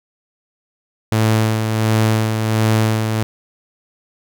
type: tone with tremolo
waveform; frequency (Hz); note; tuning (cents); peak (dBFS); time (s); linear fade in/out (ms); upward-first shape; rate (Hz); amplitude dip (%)
sawtooth; 110; A2; 0; -8; 1.12-3.23; 0; sine; 1.4; 45
effects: none